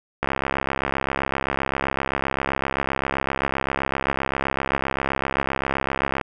click train, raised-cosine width 0.5 ms, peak -7 dBFS, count 406, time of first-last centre 0.23-6.212 s, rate 67.7 Hz, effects none

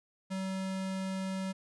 square tone, 190.3 Hz, F#3, 49 cents sharp, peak -34 dBFS, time 0.3-1.53 s, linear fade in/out 20 ms, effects resampled to 24000 Hz

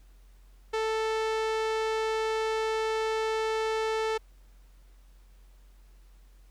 sawtooth tone with low-pass filter, 440.8 Hz, A4, 3 cents sharp, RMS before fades -29 dBFS, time 0.73-4.18 s, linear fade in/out 10 ms, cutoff 5600 Hz, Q 0.55, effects added 45 Hz sine -52 dBFS peak until 6.5 s + pink hiss -67 dBFS RMS until 6.5 s

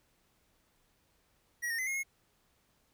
square tone with pitch steps, 1909 / 1838 / 2039 / 2150 / 2165 Hz, A#6 / A#6 / C7 / C7 / C#7, +41 / -25 / -45 / +47 / -41 cents, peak -33 dBFS, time 1.62-2.035 s, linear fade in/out 20 ms, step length 83 ms, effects pink hiss -72 dBFS RMS until 2.93 s

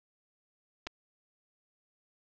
clicks, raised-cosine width 0.2 ms, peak -21 dBFS, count 2, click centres 0.868 / 0.871 s, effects low-pass 5000 Hz 12 dB/octave

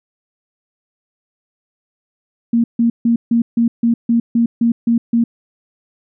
sine tone bursts, 233.1 Hz, A#3, in tune, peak -10 dBFS, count 11, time 2.53-5.24 s, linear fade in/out 5 ms, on 110 ms, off 150 ms, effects none

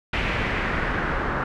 pink noise with low-pass filter sweep, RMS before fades -25 dBFS, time 0.13-1.44 s, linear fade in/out 5 ms, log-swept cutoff 2500 to 1400 Hz, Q 2.3, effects none

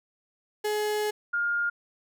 35% pulse / sine tone pair in turn, 422 / 1413.3 Hz, G#4 / F6, +28 / +20 cents, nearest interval octave + major sixth, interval 2092 cents, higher second, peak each -24 dBFS, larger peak neither, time 0.64-1.11 / 1.33-1.7 s, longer first, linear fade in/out 10 ms, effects none

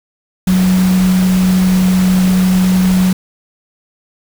sine tone in noise, 185 Hz, F#3, in tune, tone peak -8 dBFS, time 0.47-3.13 s, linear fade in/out 5 ms, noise pink, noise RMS -23 dBFS, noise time 0.47-3.13 s, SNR +12 dB, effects none

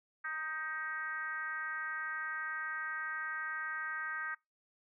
sine tone with frequency modulation, 1568 Hz, G6, in tune, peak -36 dBFS, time 0.24-4.35 s, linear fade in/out 10 ms, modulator 321 Hz, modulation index 1.1, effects noise-tail reverb RT60 0.2 s tail -23 dB re dry

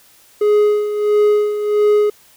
triangle tone with tremolo, 418.2 Hz, G#4, 12 cents sharp, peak -7 dBFS, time 0.41-2.1 s, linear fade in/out 5 ms, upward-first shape sine, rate 1.5 Hz, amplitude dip 65%, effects white hiss -49 dBFS RMS until 2.36 s

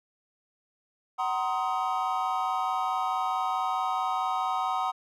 triangle chord, C half-diminished seventh, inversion second, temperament just, 753.5 / 941.9 / 1046.5 / 1255.8 Hz, Gb5 / Bb5 / C6 / Eb6, +31 / +18 / 0 / +16 cents, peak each -28 / -31 / -31 / -30 dBFS, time 1.18-4.92 s, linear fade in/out 20 ms, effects none

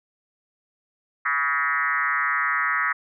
sine tone with frequency modulation, 1568 Hz, G6, in tune, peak -20 dBFS, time 1.25-2.93 s, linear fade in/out 10 ms, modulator 145 Hz, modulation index 3.1, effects none

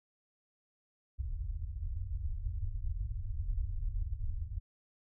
pink low-pass noise, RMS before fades -36 dBFS, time 1.18-4.6 s, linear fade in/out 20 ms, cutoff 100 Hz, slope 48 dB/octave, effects none

